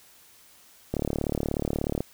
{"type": "click train", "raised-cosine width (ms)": 2, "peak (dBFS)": -13, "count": 40, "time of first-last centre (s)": [0.94, 2.006], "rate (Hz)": 36.6, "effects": ["white hiss -55 dBFS RMS until 2.13 s"]}